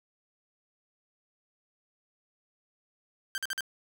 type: tone bursts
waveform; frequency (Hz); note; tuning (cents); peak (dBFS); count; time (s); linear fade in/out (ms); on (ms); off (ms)
sawtooth; 1568; G6; 0; -27; 4; 3.35-3.607; 0; 29; 47
effects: none